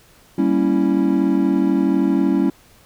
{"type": "chord", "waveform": "triangle", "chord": "G diminished seventh", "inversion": "none", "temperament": "equal", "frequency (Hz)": [196, 233.1, 277.2, 329.6], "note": ["G3", "Bb3", "Db4", "Fb4"], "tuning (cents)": [0, 0, 0, 0], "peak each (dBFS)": [-18, -22, -16, -18], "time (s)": [0.38, 2.5], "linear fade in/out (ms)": 5, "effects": ["pink hiss -51 dBFS RMS until 2.85 s"]}